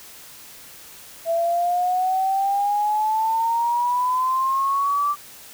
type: exponential sweep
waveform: sine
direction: up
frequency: 661 to 1174.7 Hz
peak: -18 dBFS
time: 1.25-5.16 s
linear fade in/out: 50 ms
effects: white hiss -43 dBFS RMS until 5.53 s